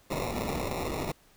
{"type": "noise with sample-and-hold", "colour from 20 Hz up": "white", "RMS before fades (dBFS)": -32, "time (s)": [0.1, 1.12], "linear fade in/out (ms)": 5, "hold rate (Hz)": 1575, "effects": ["pink hiss -61 dBFS RMS until 1.36 s"]}